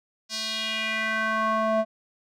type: tone with band-pass filter sweep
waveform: square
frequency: 220 Hz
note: A3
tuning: in tune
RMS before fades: -26 dBFS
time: 0.29-1.85 s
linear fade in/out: 50 ms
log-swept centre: 5100 to 690 Hz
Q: 2.7
effects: none